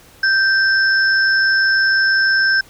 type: tone pair together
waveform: sine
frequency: 1568 / 5274 Hz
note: G6 / E8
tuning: 0 / 0 cents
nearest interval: octave + major sixth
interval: 2100 cents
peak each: -12 / -21 dBFS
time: 0.23-2.61 s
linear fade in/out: 5 ms
effects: pink hiss -46 dBFS RMS until 2.69 s